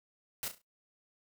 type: noise with echo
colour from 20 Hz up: white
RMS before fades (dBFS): -37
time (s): 0.43-0.48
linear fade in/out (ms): 0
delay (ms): 34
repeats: 4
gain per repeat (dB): -9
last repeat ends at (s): 0.616
effects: noise-tail reverb RT60 0.2 s tail -26 dB re dry